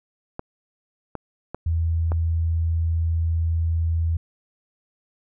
clicks, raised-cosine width 1 ms, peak -16 dBFS, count 4, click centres 0.394 / 1.153 / 1.546 / 2.119 s
sine tone, 82.41 Hz, E2, in tune, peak -19 dBFS, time 1.66-4.17 s, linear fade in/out 5 ms
effects none

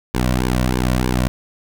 sawtooth tone with flanger, 62.5 Hz, B1, 21 cents sharp, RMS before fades -18 dBFS, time 0.14-1.28 s, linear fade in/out 0 ms, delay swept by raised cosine 1.5 to 2.44 ms, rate 3.2 Hz, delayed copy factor -0.9, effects none

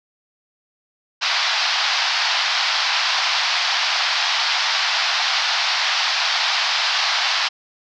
white band-pass noise, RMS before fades -20 dBFS, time 1.21-7.49 s, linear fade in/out 20 ms, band 700 to 5200 Hz, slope 48 dB/octave, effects none

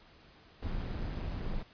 brown noise with amplitude modulation, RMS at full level -34 dBFS, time 0.62-1.63 s, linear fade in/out 10 ms, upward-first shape sine, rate 173 Hz, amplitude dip 45%, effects pink hiss -59 dBFS RMS until 1.73 s + resampled to 11025 Hz

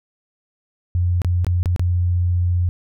sine tone with dropouts, 88.5 Hz, F2, 23 cents sharp, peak -15 dBFS, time 0.95-2.69 s, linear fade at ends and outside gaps 0 ms, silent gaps 1.218-1.247 / 1.446-1.467 / 1.63-1.658 / 1.762-1.795 s, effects none

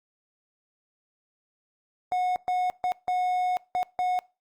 triangle tone bursts at uneven times, 729 Hz, F#5, 26 cents flat, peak -21 dBFS, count 6, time 2.12-2.36 / 2.48-2.7 / 2.84-2.92 / 3.08-3.57 / 3.75-3.83 / 3.99-4.19 s, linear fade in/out 0 ms, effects noise-tail reverb RT60 0.3 s tail -23 dB re dry + Opus 48 kbps

